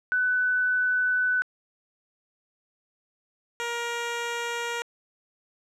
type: tone pair in turn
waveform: sine / 10% pulse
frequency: 1498 / 471.8 Hz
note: F#6 / A#4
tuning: +21 / +21 cents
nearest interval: octave + minor sixth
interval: 2000 cents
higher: first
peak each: -21 / -20 dBFS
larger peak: second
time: 0.12-1.42 / 3.6-4.82 s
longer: first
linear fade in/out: 0 ms
effects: low-pass 8000 Hz 12 dB/octave

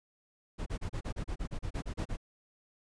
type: noise bursts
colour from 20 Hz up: brown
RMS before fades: -35 dBFS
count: 14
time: 0.58-2.171 s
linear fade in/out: 20 ms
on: 83 ms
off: 33 ms
effects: resampled to 22050 Hz

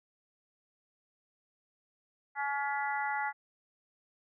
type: harmonic tone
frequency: 282.6 Hz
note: C#4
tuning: 34 cents sharp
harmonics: 3 / 4 / 5 / 6 / 7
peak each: -33 / -44 / -38 / -41 / -38 dBFS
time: 2.35-3.33 s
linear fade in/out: 50 ms
effects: none

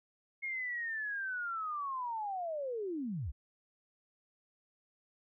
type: linear sweep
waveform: sine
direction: down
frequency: 2163 to 51.91 Hz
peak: -35 dBFS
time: 0.42-3.32 s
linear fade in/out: 20 ms
effects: none

